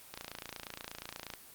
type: click train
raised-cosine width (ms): 0.2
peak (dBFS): -23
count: 35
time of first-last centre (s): 0.14-1.337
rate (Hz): 28.4
effects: white hiss -54 dBFS RMS until 1.54 s + Opus 24 kbps